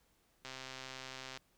click train, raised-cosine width 0.2 ms, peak -28 dBFS, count 122, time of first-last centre 0.45-1.374 s, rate 131 Hz, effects pink hiss -73 dBFS RMS until 1.57 s

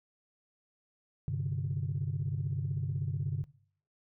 sine chord, G suspended fourth, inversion none, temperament equal, 98 / 130.81 / 146.83 Hz, G2 / C3 / D3, 0 / 0 / 0 cents, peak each -35 / -34 / -34 dBFS, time 1.28-3.44 s, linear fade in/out 0 ms, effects noise-tail reverb RT60 0.6 s tail -21 dB re dry + tanh soft clip ceiling -24 dBFS

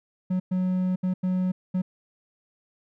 triangle tone bursts at uneven times, 184.1 Hz, F#3, 8 cents flat, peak -20 dBFS, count 5, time 0.3-0.4 / 0.51-0.96 / 1.03-1.14 / 1.23-1.52 / 1.74-1.82 s, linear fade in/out 10 ms, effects none

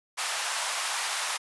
pink high-pass noise, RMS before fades -30 dBFS, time 0.17-1.38 s, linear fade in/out 20 ms, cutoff 790 Hz, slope 24 dB/octave, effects resampled to 24000 Hz

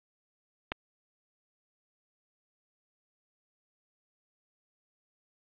clicks, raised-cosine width 0.3 ms, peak -14 / -27 dBFS, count 2, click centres 0.719 / 0.722 s, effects resampled to 8000 Hz + 9-bit

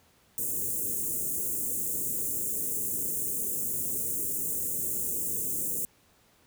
white band-stop noise, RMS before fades -31 dBFS, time 0.38-5.85 s, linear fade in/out 0 ms, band 500 to 7000 Hz, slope 48 dB/octave, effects pink hiss -63 dBFS RMS until 6.46 s + high-pass 60 Hz 12 dB/octave

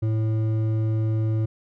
sine tone with hard clipping, 110 Hz, A2, in tune, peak -22 dBFS, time 0.02-1.46 s, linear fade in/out 10 ms, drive 8 dB, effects none

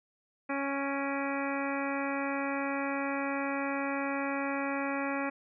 harmonic tone with a mistuned harmonic, 277.2 Hz, C#4, in tune, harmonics 1 / 2 / 3 / 4 / 5 / 6 / 7 / 8 / 9, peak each -34 / -37 / -39 / -40 / -41 / -42 / -42 / -43 / -44 dBFS, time 0.49-5.3 s, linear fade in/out 10 ms, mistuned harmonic 8, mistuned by +66 cents, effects none

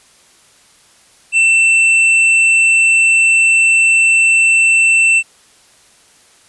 sine tone with hard clipping, 2680 Hz, E7, 28 cents sharp, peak -9 dBFS, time 1.32-5.23 s, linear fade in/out 50 ms, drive 7 dB, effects white hiss -48 dBFS RMS until 6.48 s + resampled to 24000 Hz

